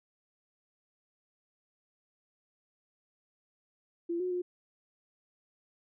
sine tone with pitch steps, 341.1 / 364.3 / 357.7 Hz, F4 / F#4 / F4, -41 / -27 / +41 cents, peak -30 dBFS, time 4.09-4.42 s, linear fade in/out 10 ms, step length 110 ms, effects none

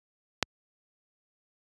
click, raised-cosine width 0.2 ms, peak -5 dBFS, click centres 0.427 s, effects high-pass 60 Hz 12 dB/octave + resampled to 24000 Hz

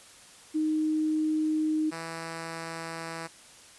sine / 5% pulse tone pair in turn, 310.5 / 164.48 Hz, D#4 / E3, -3 / -4 cents, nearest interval major seventh, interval 1101 cents, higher first, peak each -24 dBFS, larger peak neither, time 0.54-1.91 / 1.91-3.28 s, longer neither, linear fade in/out 20 ms, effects white hiss -52 dBFS RMS until 3.78 s + resampled to 24000 Hz

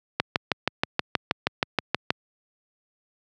click train, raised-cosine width 0.3 ms, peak -4 dBFS, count 13, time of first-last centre 0.2-2.105 s, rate 6.3 Hz, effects high-pass 100 Hz 12 dB/octave

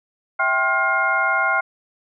sine tone cluster, 655 / 781 / 1064 / 1416 / 2127 Hz, E5 / G5 / C6 / F6 / C7, -11 / -7 / +29 / +23 / +28 cents, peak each -27 / -24 / -24 / -19 / -25 dBFS, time 0.39-1.61 s, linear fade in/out 10 ms, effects none

